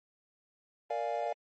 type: chord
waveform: triangle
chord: Bb dominant seventh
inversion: none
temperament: equal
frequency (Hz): 466.2 / 587.3 / 698.5 / 830.6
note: Bb4 / D5 / F5 / Ab5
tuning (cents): 0 / 0 / 0 / 0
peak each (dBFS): -37 / -34 / -33 / -37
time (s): 0.9-1.33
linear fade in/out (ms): 5
effects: MP3 32 kbps